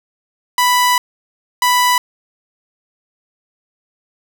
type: tone pair in turn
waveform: sawtooth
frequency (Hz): 989 / 989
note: B5 / B5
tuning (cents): +2 / +2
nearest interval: unison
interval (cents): 0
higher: neither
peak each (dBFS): -7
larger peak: neither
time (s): 0.58-0.98 / 1.62-1.98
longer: first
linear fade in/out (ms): 2
effects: none